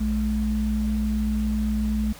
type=tone pair together; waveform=sine; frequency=59.94 / 213.9 Hz; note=A#1 / A3; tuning=+49 / -49 cents; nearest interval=octave + minor seventh; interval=2202 cents; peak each=-25 / -23 dBFS; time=0-2.13 s; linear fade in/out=10 ms; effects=pink hiss -44 dBFS RMS until 2.19 s